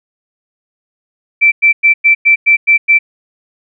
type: tone bursts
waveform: sine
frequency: 2335 Hz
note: D7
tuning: 11 cents flat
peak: -4 dBFS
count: 8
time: 1.41-2.99 s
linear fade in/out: 20 ms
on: 110 ms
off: 100 ms
effects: none